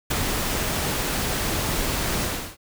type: noise with ADSR envelope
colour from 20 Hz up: pink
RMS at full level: -21 dBFS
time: 0.1-2.57 s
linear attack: 11 ms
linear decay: 11 ms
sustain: -4 dB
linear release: 330 ms
effects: none